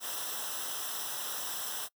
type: noise with comb filter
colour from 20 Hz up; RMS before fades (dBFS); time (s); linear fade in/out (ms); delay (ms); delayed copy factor
white; -37; 0-1.89; 50; 0.44; -0.8
effects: noise-tail reverb RT60 0.1 s tail -24 dB re dry